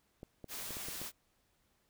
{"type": "clicks", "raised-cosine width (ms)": 2, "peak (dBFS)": -33, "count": 6, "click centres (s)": [0.231, 0.443, 0.707, 0.769, 0.885, 1.016]}
{"type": "noise", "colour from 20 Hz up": "white", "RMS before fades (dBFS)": -43, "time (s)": [0.48, 1.12], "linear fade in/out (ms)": 50}
{"effects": ["pink hiss -75 dBFS RMS until 1.89 s"]}